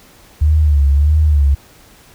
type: tone with vibrato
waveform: sine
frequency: 73.42 Hz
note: D2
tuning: in tune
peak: -8 dBFS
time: 0.41-1.55 s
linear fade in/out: 10 ms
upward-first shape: sine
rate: 1.6 Hz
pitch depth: 93 cents each way
effects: pink hiss -45 dBFS RMS until 2.14 s